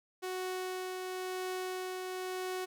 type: tone with tremolo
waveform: sawtooth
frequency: 370 Hz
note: F#4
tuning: in tune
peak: -31 dBFS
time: 0.22-2.66 s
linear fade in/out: 20 ms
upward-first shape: triangle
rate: 0.97 Hz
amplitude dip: 30%
effects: none